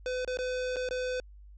square tone with dropouts, 505 Hz, B4, 39 cents sharp, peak -31 dBFS, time 0.06-1.2 s, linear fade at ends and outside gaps 1 ms, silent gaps 0.248-0.276 / 0.372-0.388 / 0.76-0.766 / 0.889-0.909 s, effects added 50 Hz sine -48 dBFS peak until 1.57 s + resampled to 16000 Hz

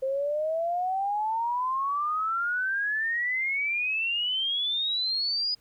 sine exponential sweep, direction up, 523.3 to 4985 Hz, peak -25 dBFS, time 0.02-5.55 s, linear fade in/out 10 ms, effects pink hiss -65 dBFS RMS until 5.6 s

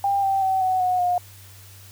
sine tone with pitch steps, 796 / 779.2 / 762.7 / 746.6 / 730.8 / 715.3 Hz, G5 / G5 / G5 / F#5 / F#5 / F5, +26 / -11 / -48 / +15 / -22 / +41 cents, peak -18 dBFS, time 0.04-1.18 s, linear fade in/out 2 ms, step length 190 ms, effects added 97 Hz sine -45 dBFS peak until 1.91 s + white hiss -48 dBFS RMS until 1.91 s

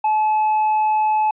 triangle tone, 860 Hz, A5, 40 cents flat, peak -13 dBFS, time 0.04-1.31 s, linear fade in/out 5 ms, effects resampled to 8000 Hz

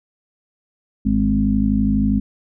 harmonic tone with a mistuned harmonic, 52.3 Hz, G#1, 13 cents sharp, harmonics 1 / 2 / 3 / 4 / 5, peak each -22 / -26 / -29 / -17 / -20 dBFS, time 1.05-2.2 s, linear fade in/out 10 ms, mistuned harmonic 3, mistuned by +18 cents, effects none

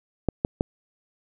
clicks, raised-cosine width 2 ms, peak -8 dBFS, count 3, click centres 0.287 / 0.449 / 0.609 s, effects none

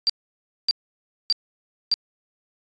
sine tone bursts, 4702 Hz, D8, 1 cent sharp, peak -16 dBFS, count 4, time 0.07-1.94 s, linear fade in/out 0 ms, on 25 ms, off 590 ms, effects resampled to 16000 Hz

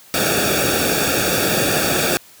pink noise with comb filter, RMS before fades -18 dBFS, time 0.14-2.17 s, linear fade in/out 0 ms, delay 0.98 ms, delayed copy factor -1, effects white hiss -46 dBFS RMS until 2.4 s + high-pass 60 Hz 12 dB/octave

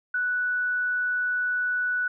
sine tone, 1480 Hz, F#6, in tune, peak -23 dBFS, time 0.14-2.08 s, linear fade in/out 5 ms, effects none

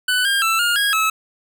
25% pulse tone with pitch steps, 1496 / 1607 / 1330 / 1417 / 1644 / 1297 Hz, F#6 / G6 / E6 / F6 / G#6 / E6, +19 / +43 / +15 / +25 / -18 / -28 cents, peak -12 dBFS, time 0.08-1.1 s, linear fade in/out 5 ms, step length 170 ms, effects none

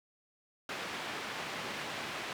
white band-pass noise, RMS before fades -40 dBFS, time 0.69-2.33 s, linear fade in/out 2 ms, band 140 to 2600 Hz, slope 12 dB/octave, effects none

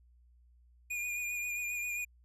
square tone with vibrato, 2435 Hz, D#7, 38 cents flat, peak -35 dBFS, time 0.9-2.05 s, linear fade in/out 10 ms, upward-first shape sine, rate 7.5 Hz, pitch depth 27 cents each way, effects added 60 Hz sine -60 dBFS peak until 2.24 s + resampled to 32000 Hz

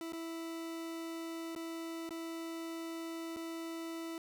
40% pulse tone with dropouts, 329.6 Hz, E4, in tune, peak -39 dBFS, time 0.01-4.18 s, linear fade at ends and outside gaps 1 ms, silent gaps 0.123-0.132 / 1.551-1.561 / 2.092-2.107 / 3.363-3.368 s, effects none

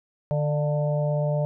harmonic tone with a mistuned harmonic, 148.6 Hz, D3, 21 cents sharp, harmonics 1 / 3 / 4 / 5 / 6, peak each -23 / -36 / -26 / -39 / -40 dBFS, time 0.31-1.45 s, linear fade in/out 0 ms, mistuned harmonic 5, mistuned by -71 cents, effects none

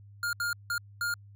square tone bursts at uneven times, 1413 Hz, F6, 20 cents sharp, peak -29 dBFS, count 4, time 0.23-0.33 / 0.4-0.53 / 0.7-0.78 / 1.01-1.14 s, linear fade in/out 2 ms, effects added 101 Hz sine -49 dBFS peak until 1.35 s

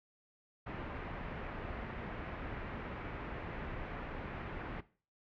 pink low-pass noise, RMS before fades -43 dBFS, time 0.66-4.81 s, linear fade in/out 10 ms, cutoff 2300 Hz, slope 24 dB/octave, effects noise-tail reverb RT60 0.4 s tail -18 dB re dry

